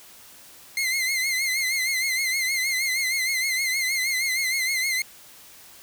sawtooth tone with vibrato, 2093 Hz, C7, in tune, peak -19 dBFS, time 0.77-5.02 s, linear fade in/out 2 ms, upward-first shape triangle, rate 6.4 Hz, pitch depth 82 cents each way, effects white hiss -48 dBFS RMS until 5.82 s

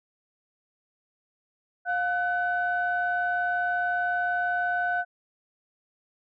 sine tone pair together, 710 / 1504.4 Hz, F5 / F#6, +28 / +28 cents, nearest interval octave + minor second, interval 1300 cents, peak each -26 dBFS, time 1.85-5.05 s, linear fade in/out 50 ms, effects tanh soft clip ceiling -16 dBFS

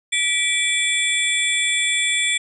sine tone cluster, 1947 / 2320 / 3446 / 7600 / 8970 Hz, B6 / D7 / A7 / A#8 / C#9, -25 / -22 / -37 / +33 / +19 cents, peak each -28 / -21 / -22 / -26 / -28 dBFS, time 0.12-2.38 s, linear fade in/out 10 ms, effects none

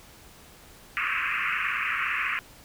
white band-pass noise, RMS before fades -28 dBFS, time 0.97-2.39 s, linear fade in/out 0 ms, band 1100 to 2700 Hz, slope 96 dB/octave, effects pink hiss -51 dBFS RMS until 2.64 s

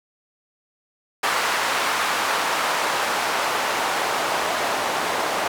white noise with band-pass filter sweep, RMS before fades -23 dBFS, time 1.23-5.48 s, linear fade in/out 5 ms, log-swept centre 1100 to 700 Hz, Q 1.1, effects none

